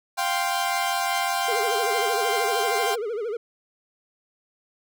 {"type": "chord", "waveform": "sawtooth", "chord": "F suspended second", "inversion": "none", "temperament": "equal", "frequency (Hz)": [698.5, 784, 1046.5], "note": ["F5", "G5", "C6"], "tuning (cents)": [0, 0, 0], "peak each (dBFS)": [-24, -22, -25], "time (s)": [0.17, 2.96], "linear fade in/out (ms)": 20}
{"type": "tone with vibrato", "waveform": "triangle", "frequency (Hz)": 442.8, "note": "A4", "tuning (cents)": 11, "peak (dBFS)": -24, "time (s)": [1.48, 3.37], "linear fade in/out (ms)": 5, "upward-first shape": "sine", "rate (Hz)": 13, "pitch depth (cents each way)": 160}
{"effects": []}